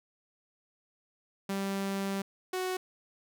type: tone pair in turn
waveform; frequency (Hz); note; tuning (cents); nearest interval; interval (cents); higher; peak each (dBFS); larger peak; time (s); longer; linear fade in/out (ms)
sawtooth; 196 / 370; G3 / F#4; 0 / 0; major seventh; 1100; second; -27; neither; 1.49-2.22 / 2.53-2.77; first; 5
effects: none